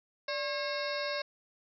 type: harmonic tone with a mistuned harmonic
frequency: 541 Hz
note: C#5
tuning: 42 cents flat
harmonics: 1 / 2 / 3 / 4 / 5 / 7 / 8 / 9 / 10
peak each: -35 / -41 / -40 / -42 / -45 / -43 / -44 / -45 / -46 dBFS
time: 0.28-1.22 s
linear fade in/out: 5 ms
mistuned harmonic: 1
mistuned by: +130 cents
effects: none